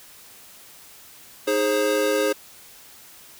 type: chord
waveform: square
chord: Ab major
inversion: second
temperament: equal with one note detuned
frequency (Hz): 311.1 / 415.3 / 533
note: Eb4 / Ab4 / C5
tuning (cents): 0 / 0 / +32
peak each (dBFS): -28 / -24 / -23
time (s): 1.47-2.33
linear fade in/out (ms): 10
effects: white hiss -47 dBFS RMS until 3.39 s